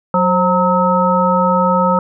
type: harmonic tone with a mistuned harmonic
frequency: 183.8 Hz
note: F#3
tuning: 11 cents flat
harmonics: 1 / 3 / 5 / 7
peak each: -16 / -16 / -16 / -16 dBFS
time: 0.14-1.99 s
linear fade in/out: 2 ms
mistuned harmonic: 3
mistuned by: -68 cents
effects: none